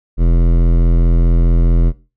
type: tone with hard clipping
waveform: sine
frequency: 42.36 Hz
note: E1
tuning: 48 cents sharp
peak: -10 dBFS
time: 0.17-1.93 s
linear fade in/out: 50 ms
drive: 16 dB
effects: noise-tail reverb RT60 0.3 s tail -19 dB re dry